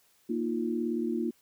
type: chord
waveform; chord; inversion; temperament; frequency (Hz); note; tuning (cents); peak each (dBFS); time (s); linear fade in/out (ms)
sine; Bb suspended fourth; none; equal; 233.1 / 311.1 / 349.2; Bb3 / Eb4 / F4; 0 / 0 / 0; -31 / -34 / -32; 0.29-1.31; 10
effects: white hiss -66 dBFS RMS until 1.41 s